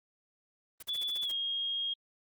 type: noise bursts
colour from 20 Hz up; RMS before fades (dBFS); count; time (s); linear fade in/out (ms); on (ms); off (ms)
white; -45; 8; 0.8-1.317; 5; 27; 43
type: tone with pitch glide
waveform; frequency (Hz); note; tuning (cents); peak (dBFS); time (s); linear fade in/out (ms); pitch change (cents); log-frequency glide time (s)
sine; 3444 to 3253; A7 to G#7; -38 to -37; -31; 0.88-1.94; 10; -99; 1.24-1.3
effects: Opus 24 kbps